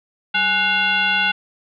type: tone with frequency modulation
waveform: sine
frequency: 2122 Hz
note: C7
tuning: 24 cents sharp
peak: -15 dBFS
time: 0.34-1.32 s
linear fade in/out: 10 ms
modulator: 644 Hz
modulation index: 1.9
effects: none